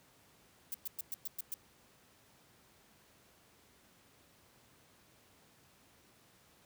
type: noise bursts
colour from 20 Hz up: violet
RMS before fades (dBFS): -39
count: 7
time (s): 0.72-1.541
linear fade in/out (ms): 2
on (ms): 23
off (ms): 110
effects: pink hiss -65 dBFS RMS until 6.65 s + high-pass 80 Hz 12 dB/octave